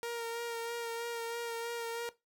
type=tone with vibrato; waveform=sawtooth; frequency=466.2 Hz; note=A#4; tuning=in tune; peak=-32 dBFS; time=0.03-2.09 s; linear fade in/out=0 ms; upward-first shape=sine; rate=3.1 Hz; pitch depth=21 cents each way; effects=noise-tail reverb RT60 0.2 s tail -17 dB re dry